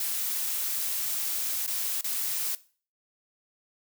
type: noise with dropouts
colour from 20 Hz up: blue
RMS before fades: -30 dBFS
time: 0-2.55 s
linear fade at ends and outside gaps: 2 ms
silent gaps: 1.664-1.677 / 2.011-2.043 s
effects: noise-tail reverb RT60 0.4 s tail -18 dB re dry